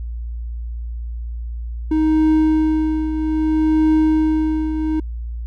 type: tone with tremolo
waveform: triangle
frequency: 312.5 Hz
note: D#4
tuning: 8 cents sharp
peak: -9 dBFS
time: 1.91-5 s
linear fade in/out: 5 ms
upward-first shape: triangle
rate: 0.62 Hz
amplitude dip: 65%
effects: added 58 Hz sine -24 dBFS peak until 5.46 s